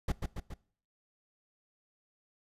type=noise with echo; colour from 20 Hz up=brown; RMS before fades=-30 dBFS; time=0.08-0.12 s; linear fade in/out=5 ms; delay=140 ms; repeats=3; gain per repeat=-4 dB; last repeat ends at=0.54 s; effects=noise-tail reverb RT60 0.5 s tail -21 dB re dry + resampled to 32000 Hz